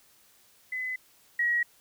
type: tone pair in turn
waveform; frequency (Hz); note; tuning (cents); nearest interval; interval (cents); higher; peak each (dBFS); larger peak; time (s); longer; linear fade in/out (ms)
sine; 2019 / 1905.7; B6 / A#6; +38 / +38; minor second; 100; first; -30 / -23; second; 0.72-0.96 / 1.39-1.63; neither; 5
effects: white hiss -61 dBFS RMS until 1.8 s

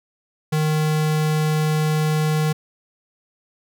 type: tone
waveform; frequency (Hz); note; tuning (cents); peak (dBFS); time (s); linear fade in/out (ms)
square; 154.4; D#3; -13; -18; 0.52-2.53; 10
effects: none

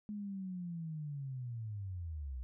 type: linear sweep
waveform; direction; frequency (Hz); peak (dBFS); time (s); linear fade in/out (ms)
sine; down; 211.6 to 59.7; -39; 0.09-2.43; 0
effects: none

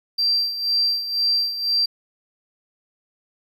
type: tone with tremolo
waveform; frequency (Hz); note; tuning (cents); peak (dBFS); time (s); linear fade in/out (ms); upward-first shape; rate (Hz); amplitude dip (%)
triangle; 4708; D8; +3; -13; 0.18-1.86; 10; sine; 2; 75
effects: tanh soft clip ceiling -14 dBFS

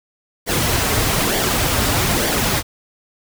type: noise with flanger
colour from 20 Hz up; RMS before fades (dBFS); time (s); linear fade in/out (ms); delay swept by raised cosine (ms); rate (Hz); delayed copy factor
pink; -18; 0.46-2.63; 50; 0.76 to 6.06; 1.1; -0.55
effects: none

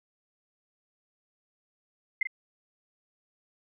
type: tone with echo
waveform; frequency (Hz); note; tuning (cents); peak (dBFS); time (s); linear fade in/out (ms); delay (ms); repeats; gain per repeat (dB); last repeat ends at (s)
sine; 2079; C7; -12; -22; 2.21-2.23; 5; 42; 1; -7; 2.272
effects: none

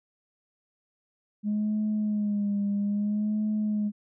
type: tone with vibrato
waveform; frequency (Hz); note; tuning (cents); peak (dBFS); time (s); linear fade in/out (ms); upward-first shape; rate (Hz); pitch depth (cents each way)
sine; 207.7; G#3; 0; -23; 1.43-3.92; 50; sine; 0.61; 48
effects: tanh soft clip ceiling -21 dBFS

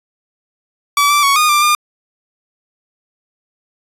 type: tone with pitch steps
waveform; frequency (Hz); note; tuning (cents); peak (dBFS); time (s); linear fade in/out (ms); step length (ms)
sawtooth; 1148 / 1169 / 1115 / 1227 / 1184 / 1206; D6 / D6 / C#6 / D#6 / D6 / D6; -40 / -8 / +10 / -25 / +14 / +46; -6; 0.97-1.75; 2; 130
effects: resampled to 32000 Hz

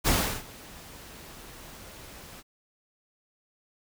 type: noise with ADSR envelope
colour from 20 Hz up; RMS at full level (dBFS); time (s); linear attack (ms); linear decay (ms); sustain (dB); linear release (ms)
pink; -23; 0.04-2.43; 33; 350; -23; 36
effects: none

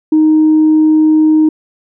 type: tone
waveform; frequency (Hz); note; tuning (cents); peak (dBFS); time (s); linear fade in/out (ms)
sine; 311.1; D#4; 0; -4; 0.12-1.49; 5
effects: tanh soft clip ceiling -2 dBFS

